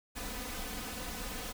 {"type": "noise with comb filter", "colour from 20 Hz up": "pink", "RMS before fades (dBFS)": -40, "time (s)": [0.15, 1.53], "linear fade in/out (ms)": 20, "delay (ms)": 4, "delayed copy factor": 0.95, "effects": []}